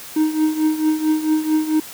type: tone with tremolo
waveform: triangle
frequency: 311.1 Hz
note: D#4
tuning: in tune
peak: -10 dBFS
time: 0.16-1.8 s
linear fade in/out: 5 ms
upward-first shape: triangle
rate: 4.5 Hz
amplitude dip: 80%
effects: white hiss -36 dBFS RMS until 1.93 s + high-pass 80 Hz 12 dB/octave